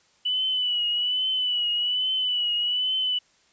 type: tone with vibrato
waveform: sine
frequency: 2968 Hz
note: F#7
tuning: 5 cents sharp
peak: -22 dBFS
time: 0.25-3.19 s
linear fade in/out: 10 ms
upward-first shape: triangle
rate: 1.2 Hz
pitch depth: 59 cents each way
effects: white hiss -62 dBFS RMS until 3.52 s + resampled to 16000 Hz